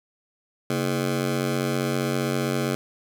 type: ring-modulated tone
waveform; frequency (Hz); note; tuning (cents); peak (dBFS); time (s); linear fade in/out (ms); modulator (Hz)
20% pulse; 185; F#3; 0; -15; 0.7-2.75; 0; 47.6
effects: none